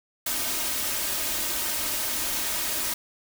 white noise with comb filter, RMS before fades -28 dBFS, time 0.26-2.94 s, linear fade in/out 5 ms, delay 3.2 ms, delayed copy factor +0.55, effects none

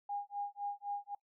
sine tone with tremolo, 813 Hz, G#5, 37 cents flat, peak -34 dBFS, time 0.09-1.15 s, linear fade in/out 5 ms, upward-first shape sine, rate 3.9 Hz, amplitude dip 100%, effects noise-tail reverb RT60 0.1 s tail -21 dB re dry

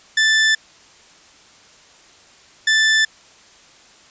sawtooth tone pair in turn, 1760 / 1760 Hz, A6 / A6, 0 / 0 cents, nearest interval unison, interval 0 cents, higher neither, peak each -9 dBFS, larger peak neither, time 0.17-0.55 / 2.67-3.05 s, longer neither, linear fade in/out 5 ms, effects white hiss -48 dBFS RMS until 4.1 s + resampled to 16000 Hz

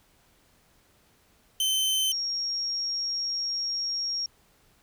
sawtooth / sine tone pair in turn, 3079 / 5579 Hz, G7 / F8, -32 / -3 cents, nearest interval minor seventh, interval 1029 cents, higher second, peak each -20 / -27 dBFS, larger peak first, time 1.6-2.12 / 2.12-4.26 s, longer second, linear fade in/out 2 ms, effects pink hiss -63 dBFS RMS until 4.82 s

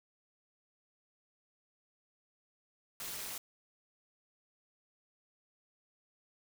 white noise with amplitude modulation, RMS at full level -39 dBFS, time 3-3.38 s, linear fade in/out 2 ms, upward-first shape sine, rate 200 Hz, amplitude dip 70%, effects none

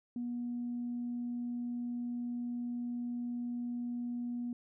sine tone, 241.4 Hz, B3, 39 cents flat, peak -34 dBFS, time 0.16-4.53 s, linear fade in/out 2 ms, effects tanh soft clip ceiling -30 dBFS

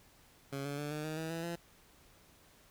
15% pulse tone with pitch steps, 138.59 / 142.73 / 147 / 151.4 / 155.92 / 160.58 / 165.38 / 170.33 Hz, C#3 / D3 / D3 / D#3 / D#3 / E3 / E3 / F3, 0 / -49 / +2 / -47 / +4 / -45 / +6 / -43 cents, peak -31 dBFS, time 0.52-1.56 s, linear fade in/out 10 ms, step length 130 ms, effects pink hiss -63 dBFS RMS until 2.7 s

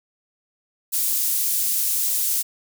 pink high-pass noise, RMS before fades -22 dBFS, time 0.92-2.43 s, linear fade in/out 20 ms, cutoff 10000 Hz, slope 12 dB/octave, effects none

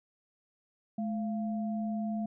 sine tone pair together, 213.9 / 689 Hz, A3 / F5, -49 / -24 cents, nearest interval octave + minor sixth, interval 2025 cents, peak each -31 / -40 dBFS, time 0.98-2.26 s, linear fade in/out 5 ms, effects none

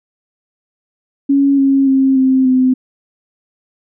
sine tone with pitch steps, 278.1 / 272.7 / 267.4 / 262.2 / 257.1 Hz, C#4 / C#4 / C4 / C4 / C4, +6 / -28 / +38 / +4 / -30 cents, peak -8 dBFS, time 1.29-2.74 s, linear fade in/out 10 ms, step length 290 ms, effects none

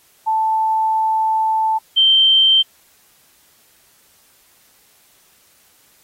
sine tone pair in turn, 880 / 3129 Hz, A5 / G7, 0 / -4 cents, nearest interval octave + minor seventh, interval 2196 cents, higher second, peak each -14 / -9 dBFS, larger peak second, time 0.26-1.79 / 1.96-2.63 s, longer first, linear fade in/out 20 ms, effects white hiss -54 dBFS RMS until 6.03 s + AAC 48 kbps

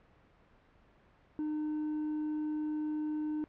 sine tone with hard clipping, 304.6 Hz, D#4, 37 cents flat, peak -33 dBFS, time 1.39-3.44 s, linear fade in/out 0 ms, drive 2 dB, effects pink hiss -64 dBFS RMS until 3.48 s + low-pass 2000 Hz 12 dB/octave

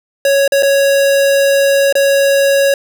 square tone with dropouts, 554.4 Hz, C#5, in tune, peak -9 dBFS, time 0.25-2.74 s, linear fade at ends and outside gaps 2 ms, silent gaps 0.478-0.521 / 0.625-0.631 / 1.926-1.953 s, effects none

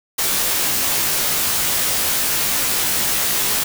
white noise with comb filter, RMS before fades -19 dBFS, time 0.18-3.64 s, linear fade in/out 10 ms, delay 17 ms, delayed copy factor -0.85, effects none

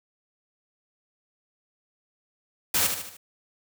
white noise with echo, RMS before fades -23 dBFS, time 2.74-2.87 s, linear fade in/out 5 ms, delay 75 ms, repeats 4, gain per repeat -6 dB, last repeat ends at 3.17 s, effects none

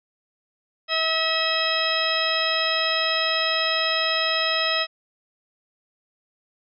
harmonic tone, 644 Hz, E5, 41 cents flat, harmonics 1 / 2 / 3 / 4 / 5 / 6 / 8, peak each -28 / -28 / -28 / -28 / -28 / -28 / -28 dBFS, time 0.88-4.87 s, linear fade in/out 50 ms, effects none

